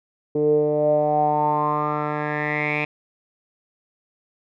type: tone with low-pass filter sweep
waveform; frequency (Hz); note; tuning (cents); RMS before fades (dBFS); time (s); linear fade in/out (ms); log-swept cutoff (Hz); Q
10% pulse; 149.7; D3; +33; -21; 0.35-2.85; 5; 400 to 2500; 7.5
effects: none